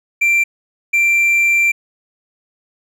triangle tone bursts at uneven times, 2358 Hz, D7, 6 cents sharp, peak -9 dBFS, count 2, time 0.21-0.44 / 0.93-1.72 s, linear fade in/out 10 ms, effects none

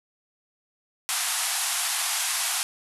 white band-pass noise, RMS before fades -27 dBFS, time 1.09-2.63 s, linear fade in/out 0 ms, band 680 to 12000 Hz, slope 96 dB/octave, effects none

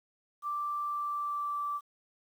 sine tone with pitch glide, 1174.7 to 1165.2 Hz, D6 to D6, 0 to -14 cents, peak -31 dBFS, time 0.42-1.81 s, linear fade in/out 50 ms, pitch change -14 cents, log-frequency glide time 0.83-1.63 s, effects 10-bit

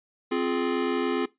square chord, F minor, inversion second, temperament just, 261.9 / 349.2 / 419.1 Hz, C4 / F4 / Ab4, +2 / 0 / +16 cents, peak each -29 dBFS, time 0.31-1.26 s, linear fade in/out 10 ms, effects noise-tail reverb RT60 0.2 s tail -20 dB re dry + resampled to 8000 Hz

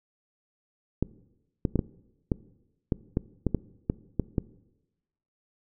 clicks, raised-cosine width 3 ms, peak -11 dBFS, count 12, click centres 1.026 / 1.652 / 1.757 / 1.792 / 2.318 / 2.922 / 3.171 / 3.467 / 3.547 / 3.899 / 4.197 / 4.382 s, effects noise-tail reverb RT60 1.0 s tail -20 dB re dry

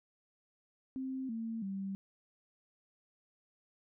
sine tone with pitch steps, 262.8 / 226.2 / 194.62 Hz, C4 / A3 / G3, +8 / +48 / -12 cents, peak -36 dBFS, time 0.96-1.95 s, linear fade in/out 0 ms, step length 330 ms, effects none

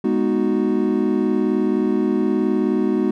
triangle chord, G# minor seventh, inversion none, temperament equal, 207.7 / 246.9 / 311.1 / 370 Hz, G#3 / B3 / D#4 / F#4, 0 / 0 / 0 / 0 cents, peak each -20 dBFS, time 0.04-3.11 s, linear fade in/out 5 ms, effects none

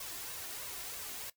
white noise with flanger, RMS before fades -43 dBFS, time 0-1.3 s, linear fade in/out 5 ms, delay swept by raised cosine 1.8 to 2.9 ms, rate 3.1 Hz, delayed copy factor +0.55, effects noise-tail reverb RT60 0.1 s tail -17 dB re dry

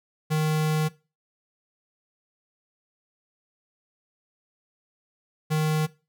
square tone pair in turn, 155.1 / 155.1 Hz, D#3 / D#3, -5 / -5 cents, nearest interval unison, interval 0 cents, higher neither, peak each -22 dBFS, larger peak neither, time 0.3-0.89 / 5.5-5.87 s, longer first, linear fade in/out 20 ms, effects noise-tail reverb RT60 0.3 s tail -19 dB re dry

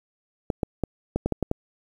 clicks, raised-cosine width 2 ms, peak -10 dBFS, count 8, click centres 0.502 / 0.632 / 0.837 / 1.16 / 1.26 / 1.323 / 1.427 / 1.514 s, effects 8-bit

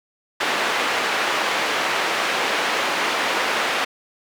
white band-pass noise, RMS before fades -22 dBFS, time 0.4-3.85 s, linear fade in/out 10 ms, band 360 to 2300 Hz, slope 12 dB/octave, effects none

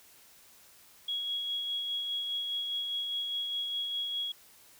sine tone with tremolo, 3322 Hz, G#7, in tune, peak -30 dBFS, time 1.08-4.32 s, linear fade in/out 5 ms, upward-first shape sine, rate 4.9 Hz, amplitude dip 30%, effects white hiss -58 dBFS RMS until 4.79 s

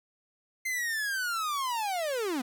45% pulse linear sweep, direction down, 2093 to 235.4 Hz, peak -29 dBFS, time 0.65-2.42 s, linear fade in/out 10 ms, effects none

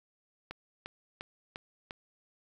click train, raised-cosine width 0.3 ms, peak -24 dBFS, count 5, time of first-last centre 0.51-1.909 s, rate 2.86 Hz, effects 10-bit

